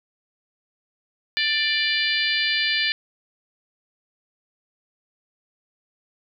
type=harmonic tone; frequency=590 Hz; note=D5; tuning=8 cents sharp; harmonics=3 / 4 / 5 / 6 / 7 / 8; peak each=-25 / -26 / -27 / -28 / -28 / -29 dBFS; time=1.37-2.92 s; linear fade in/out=0 ms; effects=none